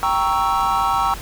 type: chord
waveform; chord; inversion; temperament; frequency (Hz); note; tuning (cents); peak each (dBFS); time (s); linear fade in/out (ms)
triangle; G diminished seventh; none; equal; 784 / 932.3 / 1108.7 / 1318.5; G5 / Bb5 / Db6 / Fb6; 0 / 0 / 0 / 0; -20; 0.03-1.14; 0
effects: added 50 Hz sine -35 dBFS peak until 1.21 s + pink hiss -35 dBFS RMS until 1.21 s